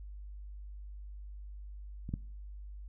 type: clicks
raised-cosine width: 5 ms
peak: -28 / -21 dBFS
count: 2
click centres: 2.091 / 2.139 s
effects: noise-tail reverb RT60 0.5 s tail -21 dB re dry + added 50 Hz sine -43 dBFS peak until 2.88 s